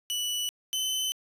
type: tone pair in turn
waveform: sawtooth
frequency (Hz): 2960 / 3041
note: F#7 / F#7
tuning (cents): 0 / +47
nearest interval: unison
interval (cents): 47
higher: second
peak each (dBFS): -25 / -24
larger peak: second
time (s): 0.1-0.49 / 0.73-1.12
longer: neither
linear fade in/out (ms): 0
effects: resampled to 32000 Hz + 10-bit